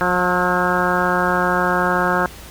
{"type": "harmonic tone with a mistuned harmonic", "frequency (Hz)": 179.3, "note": "F3", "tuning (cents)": 46, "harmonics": [1, 2, 3, 4, 5, 6, 7, 8, 9], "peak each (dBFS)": [-24, -24, -24, -24, -24, -24, -24, -24, -24], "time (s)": [0.01, 2.26], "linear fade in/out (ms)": 0, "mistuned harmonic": 7, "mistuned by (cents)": 47, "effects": ["added 60 Hz sine -39 dBFS peak until 2.5 s", "pink hiss -39 dBFS RMS until 2.5 s"]}